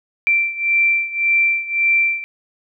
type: beating tone pair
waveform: sine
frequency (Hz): 2349 / 2350.8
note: D7 / D7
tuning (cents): 0 / +1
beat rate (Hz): 1.8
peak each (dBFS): -16 / -19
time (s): 0.27-2.24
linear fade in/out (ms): 0
effects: none